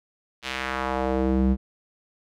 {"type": "tone with band-pass filter sweep", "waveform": "square", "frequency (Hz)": 65.3, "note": "C2", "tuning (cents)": -3, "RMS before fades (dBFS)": -24, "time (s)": [0.42, 1.57], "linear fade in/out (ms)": 50, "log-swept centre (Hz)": [3300, 160], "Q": 1.3, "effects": []}